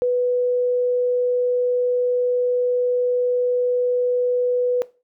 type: tone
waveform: sine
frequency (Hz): 493.9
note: B4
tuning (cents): 0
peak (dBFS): -16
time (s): 0.02-4.82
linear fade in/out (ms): 0
effects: noise-tail reverb RT60 0.3 s tail -18 dB re dry